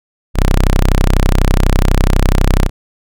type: tone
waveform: sawtooth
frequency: 32.07 Hz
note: C1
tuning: 34 cents flat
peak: -4 dBFS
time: 0.34-2.7 s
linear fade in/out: 50 ms
effects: none